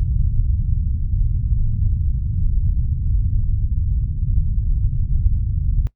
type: low-pass noise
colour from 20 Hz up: pink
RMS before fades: -18 dBFS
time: 0-5.87 s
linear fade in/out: 0 ms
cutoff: 120 Hz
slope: 24 dB/octave
effects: noise-tail reverb RT60 0.1 s tail -20 dB re dry